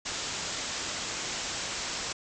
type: low-pass noise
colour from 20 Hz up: white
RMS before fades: -35 dBFS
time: 0.05-2.13 s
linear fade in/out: 10 ms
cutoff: 7700 Hz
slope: 96 dB/octave
effects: none